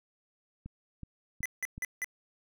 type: click train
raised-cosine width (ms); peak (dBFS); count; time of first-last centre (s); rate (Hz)
5; -30; 4; 0.66-1.779; 2.68
type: tone bursts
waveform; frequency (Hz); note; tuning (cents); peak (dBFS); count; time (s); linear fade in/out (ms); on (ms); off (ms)
square; 2004; B6; +25; -32; 4; 1.43-2.044; 0; 26; 170
effects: none